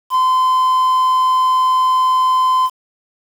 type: tone with quantisation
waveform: triangle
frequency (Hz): 1027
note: C6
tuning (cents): -33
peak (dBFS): -9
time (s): 0.1-2.7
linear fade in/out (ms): 50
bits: 6
effects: none